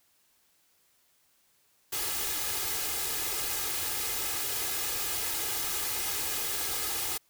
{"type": "noise with comb filter", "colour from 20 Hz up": "white", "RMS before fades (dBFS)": -32, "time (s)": [1.92, 7.18], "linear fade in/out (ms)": 10, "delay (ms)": 2.4, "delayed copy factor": 0.65, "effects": ["white hiss -68 dBFS RMS until 7.29 s"]}